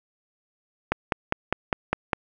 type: click train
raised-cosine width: 0.5 ms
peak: -6 dBFS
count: 7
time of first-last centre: 0.92-2.132 s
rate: 4.95 Hz
effects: none